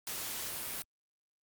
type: noise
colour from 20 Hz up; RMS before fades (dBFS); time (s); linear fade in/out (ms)
white; -39; 0.07-0.82; 0
effects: Opus 48 kbps